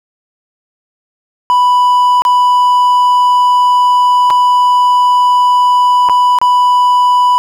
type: tone with dropouts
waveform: triangle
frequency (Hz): 989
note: B5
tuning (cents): +2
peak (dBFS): -4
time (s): 1.5-7.38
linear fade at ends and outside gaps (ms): 0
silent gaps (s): 2.22-2.251 / 4.302-4.306 / 6.088-6.096 / 6.387-6.415
effects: none